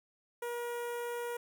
sawtooth tone with notch filter, 477.6 Hz, A#4, 42 cents sharp, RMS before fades -38 dBFS, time 0.42-1.37 s, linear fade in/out 5 ms, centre 4500 Hz, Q 0.71, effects 11-bit

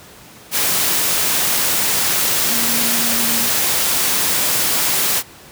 sine tone in noise, 233.1 Hz, A#3, in tune, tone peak -26 dBFS, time 2.47-3.5 s, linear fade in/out 50 ms, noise white, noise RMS -17 dBFS, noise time 0.51-5.23 s, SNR -12 dB, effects pink hiss -41 dBFS RMS until 5.51 s + high-pass 80 Hz 12 dB/octave

